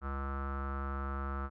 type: tone with low-pass filter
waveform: square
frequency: 68.8 Hz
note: C#2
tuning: 12 cents flat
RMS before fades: -37 dBFS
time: 0.01-1.5 s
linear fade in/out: 50 ms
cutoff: 1300 Hz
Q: 8.2
effects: none